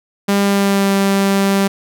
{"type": "tone with pitch glide", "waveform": "sawtooth", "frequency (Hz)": [200, 196.68], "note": ["G3", "G3"], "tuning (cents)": [35, 6], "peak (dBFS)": -8, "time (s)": [0.28, 1.68], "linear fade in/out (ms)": 10, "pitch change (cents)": -29, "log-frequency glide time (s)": [0.41, 0.92], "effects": []}